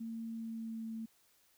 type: tone with pitch glide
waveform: sine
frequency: 227 to 224.1 Hz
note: A#3 to A3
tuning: -46 to +32 cents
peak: -39 dBFS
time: 0-1.06 s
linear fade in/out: 10 ms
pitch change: -22 cents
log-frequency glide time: 0.28-0.86 s
effects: white hiss -70 dBFS RMS until 1.57 s